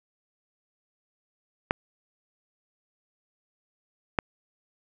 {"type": "clicks", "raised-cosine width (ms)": 0.5, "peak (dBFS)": -7, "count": 2, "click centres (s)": [1.709, 4.188], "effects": []}